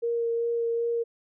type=tone with vibrato; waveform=sine; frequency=466.2 Hz; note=A#4; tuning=in tune; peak=-24 dBFS; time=0.02-1.04 s; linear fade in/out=20 ms; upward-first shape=sine; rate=2.6 Hz; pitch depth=11 cents each way; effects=none